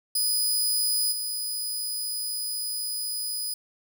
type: tone with level steps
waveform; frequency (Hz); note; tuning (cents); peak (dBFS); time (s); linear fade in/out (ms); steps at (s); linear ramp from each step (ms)
15% pulse; 4978; D#8; 0; -16 / -22; 0.15-3.54; 5; 1.11; 20
effects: none